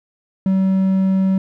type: tone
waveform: triangle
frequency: 190.7 Hz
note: G3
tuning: 47 cents flat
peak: -11 dBFS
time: 0.46-1.38 s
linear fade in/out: 2 ms
effects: none